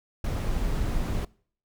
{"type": "noise", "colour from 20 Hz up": "brown", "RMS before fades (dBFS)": -27, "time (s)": [0.24, 1.25], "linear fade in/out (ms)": 5, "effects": ["noise-tail reverb RT60 0.5 s tail -23 dB re dry"]}